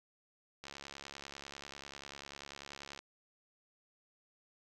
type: click train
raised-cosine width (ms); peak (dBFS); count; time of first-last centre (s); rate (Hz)
0.2; -29; 166; 0.64-2.99; 70.2
effects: none